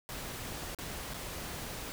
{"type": "noise with dropouts", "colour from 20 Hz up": "pink", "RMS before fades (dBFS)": -41, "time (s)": [0.09, 1.92], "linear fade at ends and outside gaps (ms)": 0, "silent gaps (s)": [[0.748, 0.787], [1.137, 1.143]], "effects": []}